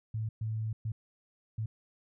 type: tone bursts at uneven times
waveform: sine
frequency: 110 Hz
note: A2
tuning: in tune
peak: -31 dBFS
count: 4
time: 0.14-0.29 / 0.41-0.73 / 0.85-0.92 / 1.58-1.66 s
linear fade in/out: 5 ms
effects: none